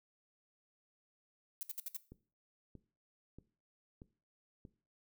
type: noise bursts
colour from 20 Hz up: violet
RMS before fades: -41 dBFS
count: 5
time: 1.61-1.966 s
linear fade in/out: 0 ms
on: 20 ms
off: 64 ms
type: click train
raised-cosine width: 3 ms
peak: -39 dBFS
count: 5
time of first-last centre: 2.12-4.652 s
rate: 1.58 Hz
effects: noise-tail reverb RT60 0.4 s tail -17 dB re dry